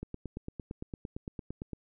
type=click train; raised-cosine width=3 ms; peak=-25 dBFS; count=16; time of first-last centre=0.03-1.733 s; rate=8.81 Hz; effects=none